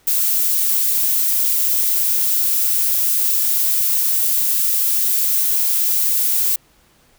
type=noise; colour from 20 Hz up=violet; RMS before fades=-17 dBFS; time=0.07-6.56 s; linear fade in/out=5 ms; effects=pink hiss -55 dBFS RMS until 7.18 s